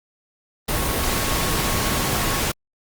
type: tone in noise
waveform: sine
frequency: 1100 Hz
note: C#6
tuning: 14 cents flat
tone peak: -32 dBFS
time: 0.72-2.4 s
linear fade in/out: 10 ms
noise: pink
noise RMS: -22 dBFS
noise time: 0.68-2.52 s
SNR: -13 dB
effects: Opus 32 kbps